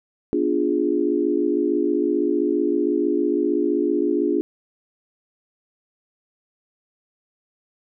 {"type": "chord", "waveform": "sine", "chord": "B diminished seventh", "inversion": "none", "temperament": "equal", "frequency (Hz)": [246.9, 293.7, 349.2, 415.3], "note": ["B3", "D4", "F4", "Ab4"], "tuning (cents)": [0, 0, 0, 0], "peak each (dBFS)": [-28, -22, -22, -24], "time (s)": [0.33, 4.41], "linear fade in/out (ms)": 0, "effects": []}